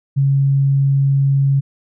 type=tone; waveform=sine; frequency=137.9 Hz; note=C#3; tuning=9 cents flat; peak=-11 dBFS; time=0.16-1.61 s; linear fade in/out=20 ms; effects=none